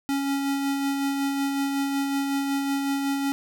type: tone with tremolo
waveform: square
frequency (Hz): 277.2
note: C#4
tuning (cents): 0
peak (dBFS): -23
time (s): 0.09-3.32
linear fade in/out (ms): 0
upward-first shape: sine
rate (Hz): 5.4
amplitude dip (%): 30
effects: none